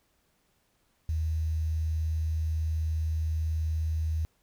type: tone with quantisation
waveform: sine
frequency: 79.4 Hz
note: D#2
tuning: 36 cents sharp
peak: -26 dBFS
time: 1.09-4.25 s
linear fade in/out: 0 ms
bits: 9
effects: pink hiss -71 dBFS RMS until 4.42 s

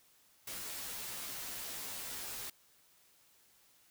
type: noise with comb filter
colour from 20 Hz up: white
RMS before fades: -43 dBFS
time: 0.47-2.5 s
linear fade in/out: 5 ms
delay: 13 ms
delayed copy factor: -1
effects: white hiss -67 dBFS RMS until 3.9 s

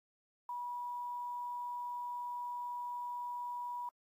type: tone with quantisation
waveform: sine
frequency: 972 Hz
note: B5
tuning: 28 cents flat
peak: -38 dBFS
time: 0.49-3.89 s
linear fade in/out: 2 ms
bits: 11
effects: AAC 48 kbps

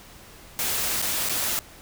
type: noise with dropouts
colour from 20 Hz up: white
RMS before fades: -26 dBFS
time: 0.59-1.59 s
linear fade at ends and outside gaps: 0 ms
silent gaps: 1.017-1.024 / 1.288-1.295 s
effects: pink hiss -47 dBFS RMS until 1.81 s

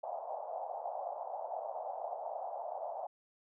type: band-pass noise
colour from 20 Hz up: white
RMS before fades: -41 dBFS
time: 0.03-3.07 s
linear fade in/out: 10 ms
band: 610 to 800 Hz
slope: 48 dB/octave
effects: none

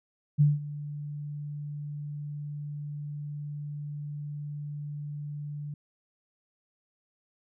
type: tone with ADSR envelope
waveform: sine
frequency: 146.83 Hz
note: D3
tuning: in tune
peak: -16 dBFS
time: 0.38-5.74 s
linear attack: 29 ms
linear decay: 180 ms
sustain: -18 dB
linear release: 3 ms
effects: none

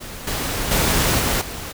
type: noise with level steps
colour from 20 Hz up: pink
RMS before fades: -34 / -24 / -18 / -20 / -31 dBFS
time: 0-1.73 s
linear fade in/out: 20 ms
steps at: 0.27 / 0.71 / 1.19 / 1.41 s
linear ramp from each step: 5 ms
effects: none

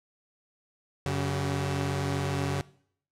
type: tone cluster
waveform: sawtooth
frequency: 92.5 / 140.4 / 381.3 Hz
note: F#2 / C#3 / G4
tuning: 0 / +22 / -48 cents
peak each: -29 / -25 / -32 dBFS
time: 1.06-2.61 s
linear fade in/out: 0 ms
effects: noise-tail reverb RT60 0.6 s tail -20 dB re dry + low-pass 10000 Hz 12 dB/octave

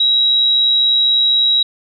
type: tone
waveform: sine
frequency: 3856 Hz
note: B7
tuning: 42 cents flat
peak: -10 dBFS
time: 0-1.63 s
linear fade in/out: 5 ms
effects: none

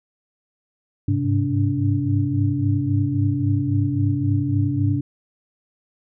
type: tone cluster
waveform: sine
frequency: 100.2 / 103.9 / 132.3 / 288.6 Hz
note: G2 / G#2 / C3 / D4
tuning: +38 / +1 / +20 / -30 cents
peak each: -23 dBFS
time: 1.08-5.01 s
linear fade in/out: 5 ms
effects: none

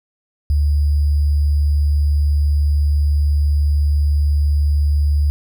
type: tone with sample-and-hold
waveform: sine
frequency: 73 Hz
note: D2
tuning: 10 cents flat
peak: -12 dBFS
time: 0.5-5.3 s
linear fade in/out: 0 ms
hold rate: 4900 Hz
effects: none

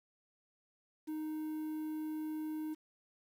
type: tone with quantisation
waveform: triangle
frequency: 310.2 Hz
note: D#4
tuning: 5 cents flat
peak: -35 dBFS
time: 1.07-2.75 s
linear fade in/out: 20 ms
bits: 10
effects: none

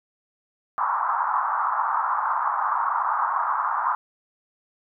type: band-pass noise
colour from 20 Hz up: pink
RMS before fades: -24 dBFS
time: 0.78-3.95 s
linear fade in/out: 0 ms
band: 870 to 1300 Hz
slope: 48 dB/octave
effects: none

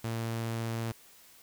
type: tone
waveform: sawtooth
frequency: 114.4 Hz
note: A#2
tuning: 32 cents flat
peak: -28 dBFS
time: 0.04-0.92 s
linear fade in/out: 5 ms
effects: white hiss -57 dBFS RMS until 1.42 s

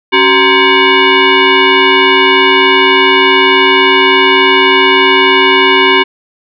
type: tone with frequency modulation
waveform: sine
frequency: 932.3 Hz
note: A#5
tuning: in tune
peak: -4 dBFS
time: 0.12-6.04 s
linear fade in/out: 20 ms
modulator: 656 Hz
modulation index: 3.3
effects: none

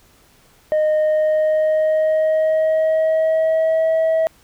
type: tone with pitch glide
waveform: sine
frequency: 616 to 644.8 Hz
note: D#5 to E5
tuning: -17 to -38 cents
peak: -11 dBFS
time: 0.72-4.27 s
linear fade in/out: 0 ms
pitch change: +79 cents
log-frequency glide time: 0.96-3.91 s
effects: tanh soft clip ceiling -13 dBFS + pink hiss -53 dBFS RMS until 4.43 s

